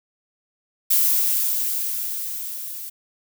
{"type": "noise with level ramp", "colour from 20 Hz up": "violet", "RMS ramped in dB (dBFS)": [-17, -34], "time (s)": [0.9, 2.9], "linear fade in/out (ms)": 10, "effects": []}